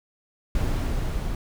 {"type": "noise with level ramp", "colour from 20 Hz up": "brown", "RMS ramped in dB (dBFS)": [-23, -28], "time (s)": [0.55, 1.35], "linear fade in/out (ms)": 2, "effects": []}